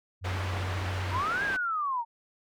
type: tone with vibrato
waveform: sine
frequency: 92.5 Hz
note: F#2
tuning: in tune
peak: -30 dBFS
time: 0.21-1.23 s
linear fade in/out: 50 ms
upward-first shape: square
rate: 15 Hz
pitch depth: 26 cents each way
type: low-pass noise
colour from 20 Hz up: white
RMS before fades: -37 dBFS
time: 0.24-1.57 s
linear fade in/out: 10 ms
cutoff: 1900 Hz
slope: 12 dB/octave
type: linear two-way sweep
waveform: sine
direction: up then down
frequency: 896 to 1661.2 to 896 Hz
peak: -27 dBFS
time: 1.11-2.05 s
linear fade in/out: 50 ms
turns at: 1.44 s
effects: none